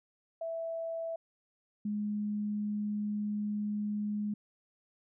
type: tone pair in turn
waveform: sine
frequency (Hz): 659.3 / 208.6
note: E5 / G#3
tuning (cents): 0 / +8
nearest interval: octave + minor sixth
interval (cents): 1992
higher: first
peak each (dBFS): -34 / -31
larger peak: second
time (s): 0.41-1.16 / 1.85-4.34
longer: second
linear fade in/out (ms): 5
effects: none